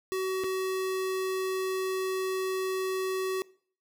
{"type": "tone with dropouts", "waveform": "square", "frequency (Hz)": 377.2, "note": "F#4", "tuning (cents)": 33, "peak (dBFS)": -29, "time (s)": [0.12, 3.42], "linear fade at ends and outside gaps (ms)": 0, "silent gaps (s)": [0.437, 0.442], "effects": ["noise-tail reverb RT60 0.5 s tail -22 dB re dry"]}